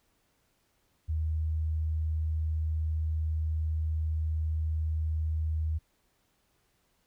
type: tone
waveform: sine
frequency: 78.7 Hz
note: D#2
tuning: 20 cents sharp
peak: -27 dBFS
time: 1.08-5.79 s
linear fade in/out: 20 ms
effects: pink hiss -72 dBFS RMS until 7.06 s